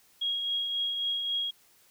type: tone with tremolo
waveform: sine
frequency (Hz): 3289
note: G#7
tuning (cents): -18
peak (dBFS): -26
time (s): 0.21-1.51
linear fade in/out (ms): 10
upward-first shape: triangle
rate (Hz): 3.7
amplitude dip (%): 40
effects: white hiss -62 dBFS RMS until 1.9 s